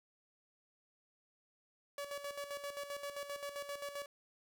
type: tone with tremolo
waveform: sawtooth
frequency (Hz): 570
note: C#5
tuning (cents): +48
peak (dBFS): -36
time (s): 1.98-4.06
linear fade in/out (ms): 2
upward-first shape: square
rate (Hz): 7.6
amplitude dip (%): 60
effects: none